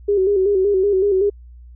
sine tone with vibrato, 391.9 Hz, G4, in tune, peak -13 dBFS, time 0.08-1.3 s, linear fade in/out 10 ms, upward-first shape square, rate 5.3 Hz, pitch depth 67 cents each way, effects added 60 Hz sine -38 dBFS peak until 1.75 s

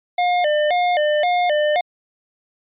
square tone with vibrato, 654 Hz, E5, 14 cents flat, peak -16 dBFS, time 0.18-1.81 s, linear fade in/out 5 ms, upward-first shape square, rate 1.9 Hz, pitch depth 150 cents each way, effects resampled to 8000 Hz

